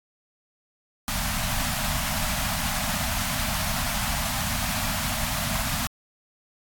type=band-stop noise; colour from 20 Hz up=pink; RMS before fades=-27 dBFS; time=1.08-5.87 s; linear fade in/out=0 ms; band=260 to 600 Hz; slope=96 dB/octave; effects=AAC 64 kbps